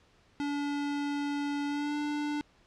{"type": "tone with pitch glide", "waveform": "square", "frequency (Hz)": [287.3, 295], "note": ["D4", "D4"], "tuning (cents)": [-38, 8], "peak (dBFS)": -31, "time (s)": [0.4, 2.41], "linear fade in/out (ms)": 0, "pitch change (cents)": 46, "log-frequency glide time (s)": [1.67, 1.96], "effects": ["pink hiss -64 dBFS RMS until 2.66 s", "low-pass 5000 Hz 12 dB/octave"]}